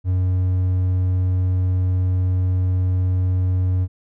triangle tone, 91.9 Hz, F#2, 11 cents flat, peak -14 dBFS, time 0.04-3.88 s, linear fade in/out 50 ms, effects none

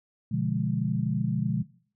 sine chord, B diminished seventh, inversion none, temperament equal, 123.47 / 146.83 / 174.61 / 207.7 Hz, B2 / D3 / F3 / Ab3, 0 / 0 / 0 / 0 cents, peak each -30 dBFS, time 0.31-1.63 s, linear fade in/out 10 ms, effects noise-tail reverb RT60 0.5 s tail -20 dB re dry

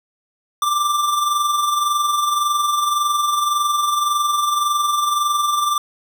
square tone with amplitude modulation, 1181 Hz, D6, 9 cents sharp, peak -15 dBFS, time 0.62-5.78 s, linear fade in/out 2 ms, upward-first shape sine, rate 21.8 Hz, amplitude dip 45%, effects none

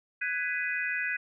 sine chord, G# minor seventh, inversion third, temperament just, 1495.1 / 1661.2 / 1993.5 / 2492 Hz, F#6 / G#6 / B6 / D#7, +18 / 0 / +16 / +2 cents, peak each -34 dBFS, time 0.21-1.17 s, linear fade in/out 10 ms, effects none

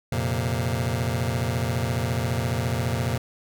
sawtooth chord, F suspended fourth, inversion none, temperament just, 87.31 / 116.41 / 130.96 Hz, F2 / Bb2 / C3, 0 / -2 / +2 cents, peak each -25 / -22 / -24 dBFS, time 0.12-3.18 s, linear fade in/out 5 ms, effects none

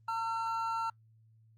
triangle tone pair together, 908.3 / 1355 Hz, A#5 / E6, -45 / +47 cents, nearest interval perfect fifth, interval 692 cents, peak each -32 / -33 dBFS, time 0.08-0.9 s, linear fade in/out 5 ms, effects added 111 Hz sine -60 dBFS peak until 1.57 s + Opus 24 kbps

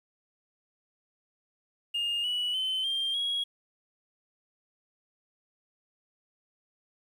triangle tone with pitch steps, 2830 / 2943 / 3061 / 3184 / 3311 Hz, F7 / F#7 / G7 / G7 / G#7, +22 / -10 / -42 / +26 / -6 cents, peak -25 dBFS, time 1.94-3.44 s, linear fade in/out 10 ms, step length 300 ms, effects tanh soft clip ceiling -23 dBFS + 10-bit

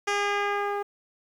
10% pulse tone with low-pass filter sweep, 406.8 Hz, G#4, 36 cents flat, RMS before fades -27 dBFS, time 0.07-0.83 s, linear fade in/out 10 ms, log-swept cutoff 7100 to 820 Hz, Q 0.75, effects 9-bit

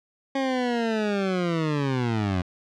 20% pulse linear sweep, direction down, 273.3 to 87.31 Hz, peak -18 dBFS, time 0.35-2.42 s, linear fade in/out 5 ms, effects low-pass 4000 Hz 12 dB/octave

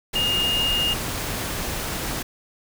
sine tone in noise, 2838 Hz, F7, 27 cents sharp, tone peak -20 dBFS, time 0.15-0.94 s, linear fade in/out 10 ms, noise pink, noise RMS -28 dBFS, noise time 0.13-2.23 s, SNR +5 dB, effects none

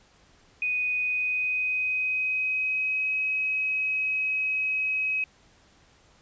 sine tone with pitch glide, 2489 to 2544 Hz, D#7 to D#7, 0 to +38 cents, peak -24 dBFS, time 0.62-5.24 s, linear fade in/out 2 ms, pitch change +38 cents, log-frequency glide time 0.98-3.17 s, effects pink hiss -59 dBFS RMS until 6.21 s + resampled to 16000 Hz

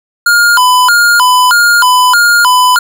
square tone with vibrato, 1191 Hz, D6, 24 cents sharp, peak -5 dBFS, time 0.26-2.79 s, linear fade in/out 5 ms, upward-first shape square, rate 1.6 Hz, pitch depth 300 cents each way, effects none

